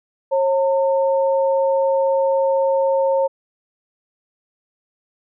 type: tone pair together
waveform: sine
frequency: 542 / 908.1 Hz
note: C#5 / A#5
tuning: -39 / -46 cents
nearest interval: major sixth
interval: 893 cents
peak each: -15 / -23 dBFS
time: 0.31-3.28 s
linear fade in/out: 20 ms
effects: none